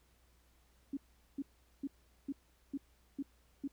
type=tone bursts; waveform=sine; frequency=277.2 Hz; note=C#4; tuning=in tune; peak=-35 dBFS; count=7; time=0.93-3.677 s; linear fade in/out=5 ms; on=41 ms; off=410 ms; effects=added 60 Hz sine -68 dBFS peak until 3.72 s + pink hiss -72 dBFS RMS until 3.72 s